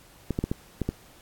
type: clicks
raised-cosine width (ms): 3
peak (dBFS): -13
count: 6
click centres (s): 0.307 / 0.389 / 0.44 / 0.515 / 0.817 / 0.89
effects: pink hiss -54 dBFS RMS until 1.21 s + AAC 64 kbps